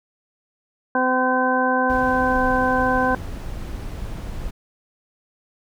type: harmonic tone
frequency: 255.9 Hz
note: C4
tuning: 38 cents flat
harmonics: 1 / 2 / 3 / 4 / 6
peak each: -23 / -23 / -23 / -23 / -23 dBFS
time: 0.95-3.15 s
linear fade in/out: 2 ms
type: noise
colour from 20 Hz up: brown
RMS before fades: -30 dBFS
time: 1.89-4.51 s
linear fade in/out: 10 ms
effects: none